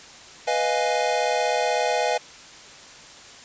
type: chord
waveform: square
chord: F half-diminished seventh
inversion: second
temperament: equal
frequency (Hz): 493.9 / 622.3 / 698.5 / 830.6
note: Cb5 / Eb5 / F5 / Ab5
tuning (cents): 0 / 0 / 0 / 0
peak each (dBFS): -27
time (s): 0.47-2.18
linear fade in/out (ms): 10
effects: white hiss -44 dBFS RMS until 3.44 s + resampled to 16000 Hz